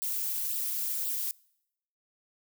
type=noise with flanger; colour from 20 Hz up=violet; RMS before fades=-32 dBFS; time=0.02-1.31 s; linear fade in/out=0 ms; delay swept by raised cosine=0.23 to 3.53 ms; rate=1.9 Hz; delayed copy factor=+0.65; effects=noise-tail reverb RT60 0.8 s tail -25 dB re dry